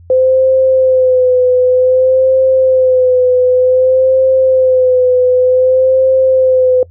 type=tone with vibrato; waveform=sine; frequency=513 Hz; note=C5; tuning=34 cents flat; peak=-6 dBFS; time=0.1-6.83 s; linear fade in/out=2 ms; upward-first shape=sine; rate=0.54 Hz; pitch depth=36 cents each way; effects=noise-tail reverb RT60 0.1 s tail -23 dB re dry + added 86 Hz sine -36 dBFS peak until 6.9 s